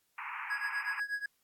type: band-pass noise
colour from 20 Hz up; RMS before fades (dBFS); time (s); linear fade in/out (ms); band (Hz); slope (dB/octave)
pink; -41; 0.18-1; 2; 870 to 2600; 96
type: tone with tremolo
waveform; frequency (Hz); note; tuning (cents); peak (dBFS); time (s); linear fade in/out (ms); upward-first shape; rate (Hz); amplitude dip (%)
triangle; 1661.2; G#6; 0; -28; 0.5-1.26; 5; triangle; 8.2; 95
effects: white hiss -75 dBFS RMS until 1.43 s + AAC 64 kbps